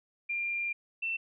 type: tone pair in turn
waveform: sine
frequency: 2391 / 2684 Hz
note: D7 / E7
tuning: +30 / +31 cents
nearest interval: major second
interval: 201 cents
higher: second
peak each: -30 / -30 dBFS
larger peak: neither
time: 0.29-0.73 / 1.02-1.17 s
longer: first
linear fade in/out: 10 ms
effects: none